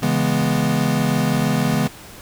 square chord, C# minor seventh, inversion none, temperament equal, 138.59 / 164.81 / 207.7 / 246.9 Hz, C#3 / E3 / G#3 / B3, 0 / 0 / 0 / 0 cents, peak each -23 dBFS, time 0.02-1.88 s, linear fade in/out 10 ms, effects pink hiss -40 dBFS RMS until 2.21 s

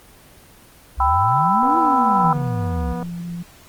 sine exponential two-way sweep, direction up then down, 58.4 to 339.5 to 63.9 Hz, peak -21 dBFS, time 0.97-2.94 s, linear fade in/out 20 ms, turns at 1.78 s
sine chord, E minor, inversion first, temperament equal with one note detuned, 784 / 996.9 / 1318.5 Hz, G5 / B5 / E6, 0 / +16 / 0 cents, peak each -19 / -17 / -21 dBFS, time 1-2.33 s, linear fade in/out 2 ms
click train, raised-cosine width 1 ms, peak -18 dBFS, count 342, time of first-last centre 1.63-3.028 s, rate 244 Hz
sine tone with pitch glide, 167.2 to 172.7 Hz, E3 to F3, +25 to -19 cents, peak -26 dBFS, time 2.23-3.43 s, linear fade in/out 10 ms, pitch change +56 cents, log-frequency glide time 2.39-2.91 s
effects pink hiss -47 dBFS RMS until 3.68 s + Opus 24 kbps

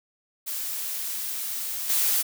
blue noise with level steps, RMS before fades -31 / -23 dBFS, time 0.46-2.23 s, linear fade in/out 20 ms, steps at 1.89 s, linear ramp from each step 10 ms, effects none

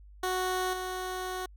15% pulse tone with level steps, 369.4 Hz, F#4, 3 cents flat, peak -22 / -27 dBFS, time 0.23-1.46 s, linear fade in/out 5 ms, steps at 0.73 s, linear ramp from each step 5 ms, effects added 50 Hz sine -49 dBFS peak until 1.56 s

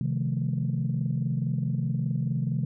sine chord, F dominant seventh, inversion second, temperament equal with one note detuned, 130.81 / 155.56 / 174.61 / 216.5 Hz, C3 / Eb3 / F3 / A3, 0 / 0 / 0 / -28 cents, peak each -27 / -29 / -33 / -33 dBFS, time 0.01-2.65 s, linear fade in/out 2 ms, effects tanh soft clip ceiling -17 dBFS

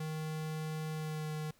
square tone with pitch glide, 156.3 to 154.15 Hz, D#3 to D#3, +8 to -16 cents, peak -37 dBFS, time 0-1.51 s, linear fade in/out 5 ms, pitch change -24 cents, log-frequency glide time 0.92-1.3 s, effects pink hiss -67 dBFS RMS until 1.59 s

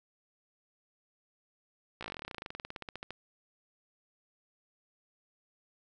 slowing click train, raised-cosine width 0.3 ms, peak -24 dBFS, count 29, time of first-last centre 2.01-3.106 s, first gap 16 ms, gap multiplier 1.06, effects none

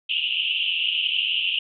white band-pass noise, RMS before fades -24 dBFS, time 0.09-1.59 s, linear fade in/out 5 ms, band 2700 to 3100 Hz, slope 96 dB/octave, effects none

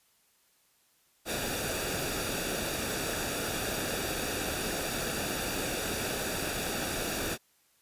pink noise with comb filter, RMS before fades -33 dBFS, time 1.25-7.38 s, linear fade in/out 50 ms, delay 0.96 ms, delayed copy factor -0.6, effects white hiss -68 dBFS RMS until 7.81 s + resampled to 32000 Hz

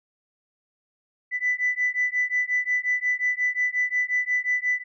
sine beating tone pair, 1987 / 1992.6 Hz, B6 / B6, +10 / +15 cents, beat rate 5.6 Hz, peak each -24 dBFS, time 1.31-4.84 s, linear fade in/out 50 ms, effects tanh soft clip ceiling -15 dBFS

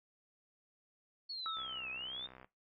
sine linear two-way sweep, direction down then up, 4435 to 2489 to 3688 Hz, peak -40 dBFS, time 1.29-2.27 s, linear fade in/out 10 ms, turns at 1.9 s
sine tone with exponential decay, 1310 Hz, E6, 11 cents flat, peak -36 dBFS, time 1.46-2.34 s, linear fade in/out 0 ms, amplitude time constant 190 ms
click train, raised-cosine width 0.5 ms, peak -38 dBFS, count 57, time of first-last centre 1.57-2.445 s, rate 64 Hz
effects noise-tail reverb RT60 0.2 s tail -18 dB re dry + MP3 32 kbps

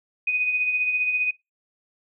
sine tone with tremolo, 2493 Hz, D#7, 3 cents sharp, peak -19 dBFS, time 0.27-1.31 s, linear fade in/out 5 ms, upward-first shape sine, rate 15 Hz, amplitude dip 45%, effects noise-tail reverb RT60 0.2 s tail -21 dB re dry

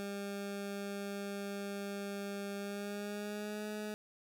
20% pulse tone with pitch glide, 200.3 to 211.4 Hz, G3 to G#3, +38 to +31 cents, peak -34 dBFS, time 0-3.94 s, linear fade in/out 0 ms, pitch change +93 cents, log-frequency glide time 2.56-3.67 s, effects none

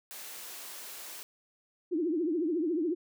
white high-pass noise, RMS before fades -44 dBFS, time 0.11-1.23 s, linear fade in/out 0 ms, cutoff 320 Hz, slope 12 dB/octave
sine tone with vibrato, 328.8 Hz, E4, 4 cents flat, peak -27 dBFS, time 1.91-2.95 s, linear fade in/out 20 ms, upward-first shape triangle, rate 14 Hz, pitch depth 210 cents each way
effects none

